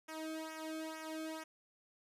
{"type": "tone with flanger", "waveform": "sawtooth", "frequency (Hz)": 316.8, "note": "D#4", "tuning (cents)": 31, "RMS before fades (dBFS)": -44, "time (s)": [0.08, 1.44], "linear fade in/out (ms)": 10, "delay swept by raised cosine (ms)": [0.23, 1.07], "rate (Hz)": 2.2, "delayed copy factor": -0.9, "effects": ["resampled to 32000 Hz"]}